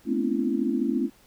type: tone cluster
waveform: sine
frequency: 216.7 / 246.4 / 260.6 / 286.6 / 336.2 Hz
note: A3 / B3 / C4 / D4 / E4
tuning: -26 / -4 / -7 / -42 / +34 cents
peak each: -29 dBFS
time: 0.05-1.1 s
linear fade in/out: 50 ms
effects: pink hiss -58 dBFS RMS until 1.26 s